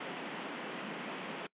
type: band-pass noise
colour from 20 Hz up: pink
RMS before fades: -42 dBFS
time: 0-1.47 s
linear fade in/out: 5 ms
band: 170 to 3300 Hz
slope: 48 dB/octave
effects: noise-tail reverb RT60 0.1 s tail -23 dB re dry + resampled to 8000 Hz